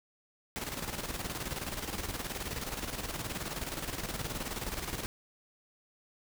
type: noise with tremolo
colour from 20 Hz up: pink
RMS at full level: -36 dBFS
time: 0.56-5.06 s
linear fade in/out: 0 ms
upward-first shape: square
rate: 19 Hz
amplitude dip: 55%
effects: none